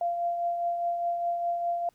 sine tone with tremolo, 691 Hz, F5, 19 cents flat, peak -24 dBFS, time 0.01-1.89 s, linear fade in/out 2 ms, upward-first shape triangle, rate 4.9 Hz, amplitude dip 45%, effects pink hiss -68 dBFS RMS until 1.94 s

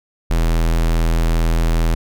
square tone, 41.2 Hz, E1, in tune, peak -14 dBFS, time 0.3-1.95 s, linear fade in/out 10 ms, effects none

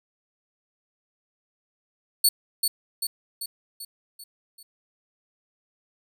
15% pulse tone with echo, 4435 Hz, C#8, in tune, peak -9 dBFS, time 2.24-2.29 s, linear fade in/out 5 ms, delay 390 ms, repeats 6, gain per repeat -5 dB, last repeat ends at 4.63 s, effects none

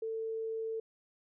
sine tone, 446.6 Hz, A4, 26 cents sharp, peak -34 dBFS, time 0.02-0.8 s, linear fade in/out 5 ms, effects none

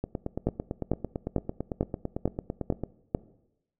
two click trains, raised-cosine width 2 ms, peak -17 / -11 dBFS, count 26 / 7, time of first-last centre 0.04-2.836 / 0.47-3.149 s, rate 8.94 / 2.24 Hz, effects noise-tail reverb RT60 0.9 s tail -20 dB re dry

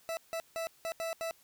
40% pulse tone bursts at uneven times, 659 Hz, E5, 1 cent flat, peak -33 dBFS, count 6, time 0.09-0.17 / 0.33-0.4 / 0.56-0.67 / 0.85-0.92 / 1-1.13 / 1.21-1.31 s, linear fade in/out 0 ms, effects white hiss -64 dBFS RMS until 1.43 s

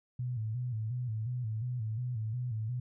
sine tone with vibrato, 116.7 Hz, A#2, 2 cents sharp, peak -32 dBFS, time 0.19-2.8 s, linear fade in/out 5 ms, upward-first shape square, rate 2.8 Hz, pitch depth 110 cents each way, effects none

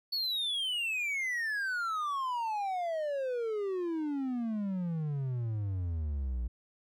triangle exponential sweep, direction down, 4484 to 57.1 Hz, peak -29 dBFS, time 0.12-6.48 s, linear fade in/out 10 ms, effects none

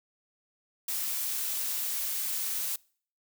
blue noise, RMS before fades -32 dBFS, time 0.88-2.76 s, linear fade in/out 5 ms, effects noise-tail reverb RT60 0.5 s tail -25 dB re dry

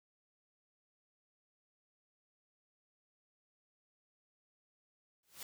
white noise with exponential growth, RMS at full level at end -43 dBFS, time 5.23-5.43 s, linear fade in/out 2 ms, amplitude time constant 42 ms, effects none

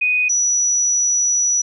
sine tone pair in turn, 2489 / 5886 Hz, D#7 / F#8, 0 / -10 cents, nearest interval octave + minor third, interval 1490 cents, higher second, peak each -14 dBFS, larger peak neither, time 0.01-0.29 / 0.29-1.62 s, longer second, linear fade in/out 10 ms, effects none

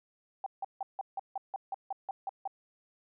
sine tone bursts, 779 Hz, G5, 11 cents flat, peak -32 dBFS, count 12, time 0.44-2.476 s, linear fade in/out 2 ms, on 23 ms, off 160 ms, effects none

